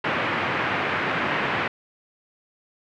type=band-pass noise; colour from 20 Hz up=white; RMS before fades=-25 dBFS; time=0.04-1.68 s; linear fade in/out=5 ms; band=100 to 2300 Hz; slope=24 dB/octave; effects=none